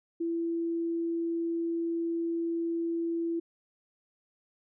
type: tone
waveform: sine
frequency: 334.8 Hz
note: E4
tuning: 27 cents sharp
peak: -28 dBFS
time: 0.2-3.4 s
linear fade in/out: 10 ms
effects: none